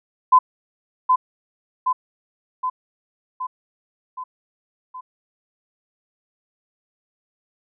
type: tone with echo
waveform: sine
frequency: 1017 Hz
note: C6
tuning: 50 cents flat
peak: -8 dBFS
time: 0.32-0.39 s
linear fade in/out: 10 ms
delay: 770 ms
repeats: 6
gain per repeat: -4 dB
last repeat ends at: 5.01 s
effects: none